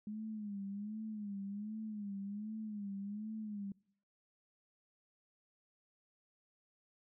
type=tone with vibrato; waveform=sine; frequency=207.7 Hz; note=G#3; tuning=in tune; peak=-40 dBFS; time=0.07-3.72 s; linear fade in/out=2 ms; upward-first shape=sine; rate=1.3 Hz; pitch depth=92 cents each way; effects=noise-tail reverb RT60 0.7 s tail -25 dB re dry